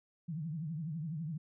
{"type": "tone with vibrato", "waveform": "sine", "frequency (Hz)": 158.5, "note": "D#3", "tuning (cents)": 32, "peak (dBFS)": -36, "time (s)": [0.28, 1.38], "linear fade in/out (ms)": 10, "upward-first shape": "triangle", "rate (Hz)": 12, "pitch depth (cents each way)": 190, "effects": []}